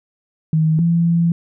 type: tone pair in turn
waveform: sine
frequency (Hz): 158 / 168.84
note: D#3 / E3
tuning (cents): +27 / +42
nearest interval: minor second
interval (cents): 115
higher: second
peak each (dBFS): -12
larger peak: neither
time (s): 0.53-0.79 / 0.79-1.32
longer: second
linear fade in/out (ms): 2
effects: none